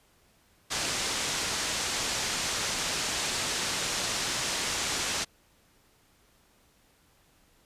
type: low-pass noise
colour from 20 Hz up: white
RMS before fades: -31 dBFS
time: 0.7-5.25 s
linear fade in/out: 20 ms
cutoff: 7600 Hz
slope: 24 dB/octave
effects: pink hiss -64 dBFS RMS until 7.65 s + resampled to 32000 Hz